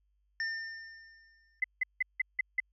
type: tone with exponential decay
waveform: square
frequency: 1805 Hz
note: A6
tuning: 44 cents sharp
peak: -31 dBFS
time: 0.4-1.6 s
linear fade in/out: 1 ms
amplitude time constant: 260 ms
type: tone bursts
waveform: sine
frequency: 2031 Hz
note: B6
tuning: 48 cents sharp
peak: -25 dBFS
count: 6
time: 1.62-2.602 s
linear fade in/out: 5 ms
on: 22 ms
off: 170 ms
effects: added 50 Hz sine -70 dBFS peak until 2.72 s + resampled to 16000 Hz